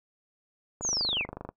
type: linear sweep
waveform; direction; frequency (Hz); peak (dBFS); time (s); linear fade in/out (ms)
sine; down; 7040 to 1957; -26; 0.81-1.26; 50
type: click train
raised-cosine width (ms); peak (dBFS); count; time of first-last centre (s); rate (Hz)
1; -23; 18; 0.81-1.49; 25
effects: noise-tail reverb RT60 0.1 s tail -21 dB re dry